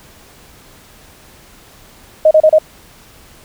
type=tone bursts; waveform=sine; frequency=624 Hz; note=D#5; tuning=5 cents sharp; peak=-4 dBFS; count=4; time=2.25-2.586 s; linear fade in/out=5 ms; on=60 ms; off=32 ms; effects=pink hiss -43 dBFS RMS until 3.44 s